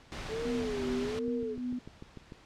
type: noise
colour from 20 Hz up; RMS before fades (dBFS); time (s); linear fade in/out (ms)
pink; -40; 0.12-1.19; 0
type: tone with vibrato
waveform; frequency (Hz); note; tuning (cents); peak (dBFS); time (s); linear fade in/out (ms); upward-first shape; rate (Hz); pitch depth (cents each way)
sine; 426.2; G#4; +45; -33; 0.28-1.57; 50; sine; 1.2; 170
type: tone with tremolo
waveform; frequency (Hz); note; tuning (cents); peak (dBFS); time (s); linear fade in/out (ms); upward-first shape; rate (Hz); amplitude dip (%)
sine; 248.1; B3; +8; -31; 0.45-1.79; 5; sine; 2.6; 65
type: click train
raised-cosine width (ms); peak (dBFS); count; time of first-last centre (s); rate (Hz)
3; -31; 8; 1.28-2.322; 6.72
effects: pink hiss -57 dBFS RMS until 2.45 s + low-pass 5000 Hz 12 dB/octave